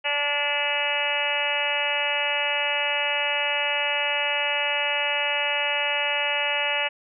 harmonic tone with a mistuned harmonic, 290 Hz, D4, 22 cents flat, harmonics 2 / 3 / 4 / 5 / 6 / 7 / 8 / 9 / 10, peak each -31 / -31 / -39 / -36 / -32 / -31 / -31 / -28 / -28 dBFS, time 0.04-6.89 s, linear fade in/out 20 ms, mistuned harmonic 5, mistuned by -16 cents, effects none

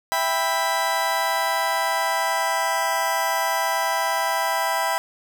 30% pulse chord, E minor, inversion none, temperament just, 659.3 / 791.1 / 988.9 Hz, E5 / G5 / B5, 0 / +16 / +2 cents, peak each -24 / -23 / -21 dBFS, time 0.12-4.98 s, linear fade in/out 0 ms, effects none

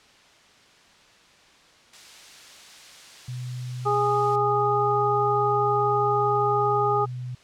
blue noise, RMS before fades -39 dBFS, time 1.93-4.36 s, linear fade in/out 5 ms
sine tone, 125 Hz, B2, 21 cents sharp, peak -30 dBFS, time 3.28-7.35 s, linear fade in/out 5 ms
harmonic tone, 412.4 Hz, G#4, 12 cents flat, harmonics 1 / 2 / 3, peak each -24 / -24 / -24 dBFS, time 3.85-7.06 s, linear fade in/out 20 ms
effects white hiss -54 dBFS RMS until 7.43 s + low-pass 5000 Hz 12 dB/octave

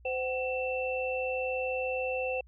sine tone cluster, 515 / 754 / 2673 Hz, C5 / F#5 / E7, -28 / +32 / +23 cents, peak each -31 / -38 / -35 dBFS, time 0.05-2.41 s, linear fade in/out 5 ms, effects added 60 Hz sine -53 dBFS peak until 2.47 s

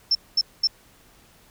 sine tone bursts, 5350 Hz, E8, 25 cents sharp, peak -16 dBFS, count 3, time 0.11-0.673 s, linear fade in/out 5 ms, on 41 ms, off 220 ms, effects pink hiss -55 dBFS RMS until 1.5 s

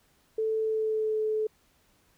sine tone with pitch glide, 440 to 432.7 Hz, A4 to A4, 0 to -29 cents, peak -25 dBFS, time 0.38-1.47 s, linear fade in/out 5 ms, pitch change -29 cents, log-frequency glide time 0.59-1.19 s, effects pink hiss -66 dBFS RMS until 2.17 s

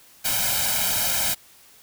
white noise with comb filter, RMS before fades -23 dBFS, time 0.24-1.35 s, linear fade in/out 20 ms, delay 1.3 ms, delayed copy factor +0.9, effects white hiss -52 dBFS RMS until 1.82 s

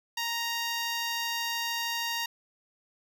10% pulse tone, 933 Hz, A#5, 1 cent sharp, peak -21 dBFS, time 0.17-2.26 s, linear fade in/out 5 ms, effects none

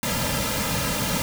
pink noise with comb filter, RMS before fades -25 dBFS, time 0.03-1.22 s, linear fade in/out 0 ms, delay 2.7 ms, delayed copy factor -0.85, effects none

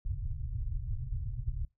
pink low-pass noise, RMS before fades -35 dBFS, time 0.05-1.65 s, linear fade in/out 5 ms, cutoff 130 Hz, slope 96 dB/octave, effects noise-tail reverb RT60 0.2 s tail -22 dB re dry

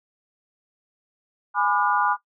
sine chord, G# diminished seventh, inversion none, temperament just, 830.6 / 996.7 / 1196.1 / 1435.3 Hz, G#5 / B5 / D6 / F6, 0 / +16 / +31 / +47 cents, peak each -24 dBFS, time 1.54-2.17 s, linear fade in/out 50 ms, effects noise-tail reverb RT60 0.1 s tail -18 dB re dry

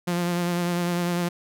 sawtooth tone with vibrato, 174.61 Hz, F3, in tune, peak -19 dBFS, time 0.07-1.29 s, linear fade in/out 10 ms, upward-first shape sine, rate 10 Hz, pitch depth 25 cents each way, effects none

